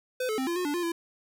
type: tone with pitch steps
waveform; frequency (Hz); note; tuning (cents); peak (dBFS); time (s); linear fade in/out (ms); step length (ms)
square; 507 / 433.2 / 262.4 / 342.7 / 360.9 / 291.4 / 350.4 / 337.5; B4 / A4 / C4 / F4 / F#4 / D4 / F4 / E4; +45 / -27 / +5 / -33 / -43 / -13 / +6 / +41; -28; 0.2-0.92; 5; 90
effects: none